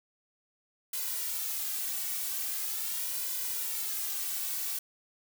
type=noise with flanger; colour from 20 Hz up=blue; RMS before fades=-34 dBFS; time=0.93-4.79 s; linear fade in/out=5 ms; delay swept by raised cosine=2 to 2.67 ms; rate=0.42 Hz; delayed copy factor=+0.8; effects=none